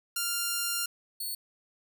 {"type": "tone pair in turn", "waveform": "5% pulse", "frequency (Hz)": [1396, 4415], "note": ["F6", "C#8"], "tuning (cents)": [-1, -8], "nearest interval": "octave + minor sixth", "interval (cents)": 1993, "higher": "second", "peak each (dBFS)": [-17, -26], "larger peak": "first", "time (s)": [[0.16, 0.86], [1.2, 1.35]], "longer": "first", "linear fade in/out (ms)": 5, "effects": []}